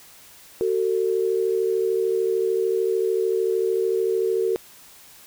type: tone pair together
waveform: sine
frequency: 376.8 / 450.2 Hz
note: F#4 / A4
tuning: +32 / +40 cents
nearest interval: minor third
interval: 308 cents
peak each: -22 dBFS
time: 0.61-4.56 s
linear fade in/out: 0 ms
effects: white hiss -48 dBFS RMS until 5.26 s